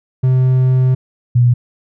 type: tone pair in turn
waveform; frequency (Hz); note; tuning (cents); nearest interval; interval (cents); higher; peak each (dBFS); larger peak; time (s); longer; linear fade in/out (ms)
triangle / sine; 128.9 / 121.67; C3 / B2; -26 / -25; minor second; 99; first; -7; neither; 0.23-0.95 / 1.35-1.54; first; 10
effects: none